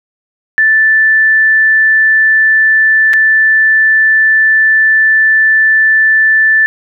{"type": "tone with dropouts", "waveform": "sine", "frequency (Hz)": 1760, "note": "A6", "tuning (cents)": 0, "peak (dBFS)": -5, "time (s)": [0.58, 6.66], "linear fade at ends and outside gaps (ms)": 0, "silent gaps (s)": [3.133, 3.137], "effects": []}